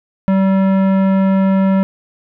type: tone with tanh clipping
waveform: sine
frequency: 192.4 Hz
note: G3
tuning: 32 cents flat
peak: -12 dBFS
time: 0.28-1.83 s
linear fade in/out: 0 ms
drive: 16 dB
effects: none